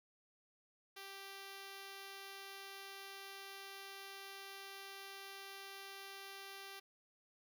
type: tone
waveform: 5% pulse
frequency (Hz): 392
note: G4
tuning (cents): 0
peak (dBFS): -38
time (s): 0.96-6.8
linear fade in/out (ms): 10
effects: none